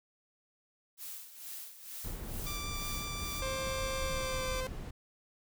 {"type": "noise with tremolo", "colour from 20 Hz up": "blue", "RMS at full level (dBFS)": -43, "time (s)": [0.97, 3.43], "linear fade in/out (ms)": 50, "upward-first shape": "sine", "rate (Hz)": 2.2, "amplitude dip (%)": 70}
{"type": "noise", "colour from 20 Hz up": "brown", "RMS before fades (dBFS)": -40, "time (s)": [2.04, 4.91], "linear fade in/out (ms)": 10}
{"type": "tone with vibrato", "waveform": "10% pulse", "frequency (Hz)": 1174.7, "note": "D6", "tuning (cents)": 0, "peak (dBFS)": -31, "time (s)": [2.46, 4.61], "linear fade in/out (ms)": 10, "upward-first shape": "triangle", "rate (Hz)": 5.5, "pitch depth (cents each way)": 9}
{"type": "tone with pitch glide", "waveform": "sawtooth", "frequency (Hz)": [529, 517.2], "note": ["C5", "C5"], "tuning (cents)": [19, -20], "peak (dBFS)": -32, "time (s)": [3.42, 4.67], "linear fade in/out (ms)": 2, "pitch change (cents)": -39, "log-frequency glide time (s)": [4.05, 4.49]}
{"effects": []}